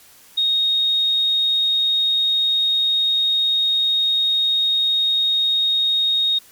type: tone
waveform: sine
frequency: 3729 Hz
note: A#7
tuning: in tune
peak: -15 dBFS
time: 0.37-6.39 s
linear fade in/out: 10 ms
effects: white hiss -48 dBFS RMS until 6.51 s + MP3 96 kbps